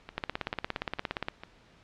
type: two click trains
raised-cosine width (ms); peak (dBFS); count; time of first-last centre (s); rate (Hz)
0.3; -14 / -24; 20 / 4; 0.18-1.285 / 0.09-1.435; 17.2 / 2.23
effects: pink hiss -59 dBFS RMS until 1.83 s + low-pass 4000 Hz 12 dB/octave